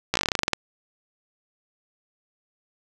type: slowing click train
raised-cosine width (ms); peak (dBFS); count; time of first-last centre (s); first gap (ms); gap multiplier
0.2; -4; 14; 0.14-0.533; 15; 1.11
effects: none